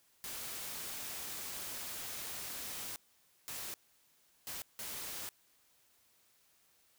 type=noise bursts at uneven times; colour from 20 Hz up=white; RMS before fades=-43 dBFS; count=4; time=0.24-2.96 / 3.48-3.74 / 4.47-4.62 / 4.79-5.29 s; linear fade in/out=0 ms; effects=white hiss -70 dBFS RMS until 6.98 s